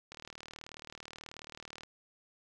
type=click train; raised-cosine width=0.2 ms; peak=-28 dBFS; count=67; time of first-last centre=0.12-1.834 s; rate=38.5 Hz; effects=none